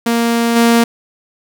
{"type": "tone with level steps", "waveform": "sawtooth", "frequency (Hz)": 233.1, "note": "A#3", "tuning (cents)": 0, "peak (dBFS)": [-8, -4], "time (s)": [0.06, 0.84], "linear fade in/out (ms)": 5, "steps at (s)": 0.55, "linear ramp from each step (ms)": 20, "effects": []}